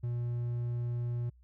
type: tone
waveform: triangle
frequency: 120 Hz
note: B2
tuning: 49 cents flat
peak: -29 dBFS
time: 0.03-1.3 s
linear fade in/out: 10 ms
effects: added 61 Hz sine -57 dBFS peak until 1.43 s